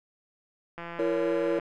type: click train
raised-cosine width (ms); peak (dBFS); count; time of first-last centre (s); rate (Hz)
0.5; -24; 140; 0.78-1.598; 170
type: chord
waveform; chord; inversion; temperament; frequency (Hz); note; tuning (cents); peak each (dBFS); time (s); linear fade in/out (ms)
triangle; A# diminished; second; just; 335.6 / 466.2 / 559.4; E4 / A#4 / C#5; +31 / 0 / +16; -27; 0.99-1.59; 2
effects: none